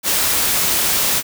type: noise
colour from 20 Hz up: white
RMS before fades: -17 dBFS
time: 0.03-1.23 s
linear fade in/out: 50 ms
effects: none